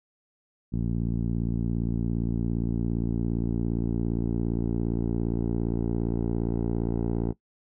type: tone with low-pass filter sweep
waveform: 10% pulse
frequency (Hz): 57.4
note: A#1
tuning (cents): -26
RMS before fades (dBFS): -27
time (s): 0.72-7.33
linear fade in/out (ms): 20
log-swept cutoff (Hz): 210 to 470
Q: 1.3
effects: noise-tail reverb RT60 0.1 s tail -19 dB re dry